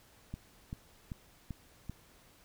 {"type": "click train", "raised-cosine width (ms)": 5, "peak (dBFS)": -27, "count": 5, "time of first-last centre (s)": [0.34, 1.896], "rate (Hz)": 2.57, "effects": ["pink hiss -62 dBFS RMS until 2.44 s"]}